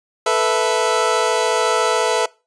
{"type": "chord", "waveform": "25% pulse", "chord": "A suspended second", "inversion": "none", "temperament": "equal", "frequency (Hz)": [440, 493.9, 659.3], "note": ["A4", "B4", "E5"], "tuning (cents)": [0, 0, 0], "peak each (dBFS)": -16, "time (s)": [0.26, 2.26], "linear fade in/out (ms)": 5, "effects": ["noise-tail reverb RT60 0.3 s tail -23 dB re dry", "resampled to 22050 Hz"]}